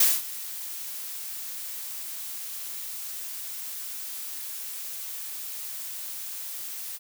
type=noise with ADSR envelope; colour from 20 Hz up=blue; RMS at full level=-18 dBFS; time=0-6.99 s; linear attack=5 ms; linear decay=210 ms; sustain=-18 dB; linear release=37 ms; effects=none